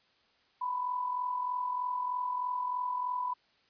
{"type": "tone with amplitude modulation", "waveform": "sine", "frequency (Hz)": 994, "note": "B5", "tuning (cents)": 11, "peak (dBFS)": -28, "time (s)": [0.61, 3.34], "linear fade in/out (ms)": 10, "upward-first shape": "sine", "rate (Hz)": 43.2, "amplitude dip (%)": 55, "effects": ["white hiss -68 dBFS RMS until 3.69 s", "resampled to 11025 Hz"]}